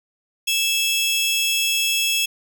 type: tone pair together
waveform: sawtooth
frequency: 2637 / 3322 Hz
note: E7 / G#7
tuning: 0 / 0 cents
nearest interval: major third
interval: 400 cents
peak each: -18 dBFS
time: 0.47-2.26 s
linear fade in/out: 10 ms
effects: none